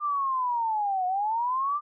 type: linear two-way sweep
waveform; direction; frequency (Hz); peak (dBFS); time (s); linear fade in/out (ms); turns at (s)
sine; down then up; 1200 to 722 to 1200; -24; 0-1.81; 50; 1.06
effects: none